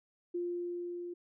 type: tone with level ramp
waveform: sine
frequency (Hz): 350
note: F4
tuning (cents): +4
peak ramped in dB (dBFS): -32 to -39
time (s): 0.34-1.14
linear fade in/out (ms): 10
effects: none